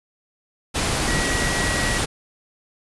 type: tone in noise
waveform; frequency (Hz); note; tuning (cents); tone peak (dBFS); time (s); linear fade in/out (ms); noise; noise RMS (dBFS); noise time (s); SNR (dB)
sine; 1920; B6; -49; -26; 1.07-1.99; 20; pink; -22; 0.74-2.06; -7
effects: resampled to 24000 Hz